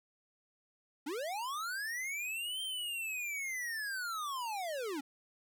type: linear two-way sweep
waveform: square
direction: up then down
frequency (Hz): 261.6 to 3166 to 261.6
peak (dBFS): -37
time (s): 1.06-5.01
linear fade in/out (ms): 10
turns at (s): 2.62
effects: none